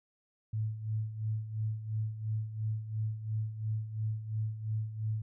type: tone with tremolo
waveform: sine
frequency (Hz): 109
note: A2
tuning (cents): -16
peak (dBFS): -29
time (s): 0.53-5.22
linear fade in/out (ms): 5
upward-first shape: sine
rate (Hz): 2.9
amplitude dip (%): 70
effects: none